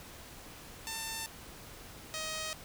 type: tone pair in turn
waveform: 5% pulse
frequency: 895 / 629.2 Hz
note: A5 / D#5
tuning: +29 / +19 cents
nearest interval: tritone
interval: 610 cents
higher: first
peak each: -25 dBFS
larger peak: neither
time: 0.87-1.26 / 2.14-2.53 s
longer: neither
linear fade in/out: 0 ms
effects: pink hiss -50 dBFS RMS until 2.64 s